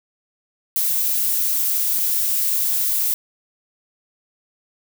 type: noise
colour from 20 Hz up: violet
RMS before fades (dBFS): -20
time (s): 0.76-3.14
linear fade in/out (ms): 0
effects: none